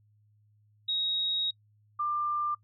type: tone pair in turn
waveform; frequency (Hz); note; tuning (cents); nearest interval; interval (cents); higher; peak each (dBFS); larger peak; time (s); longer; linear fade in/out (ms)
sine; 3782 / 1191.3; A#7 / D6; +24 / +24; octave + minor sixth; 2000; first; -27; neither; 0.88-1.51 / 1.99-2.55; first; 10
effects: noise-tail reverb RT60 0.1 s tail -26 dB re dry + added 105 Hz sine -62 dBFS peak until 2.63 s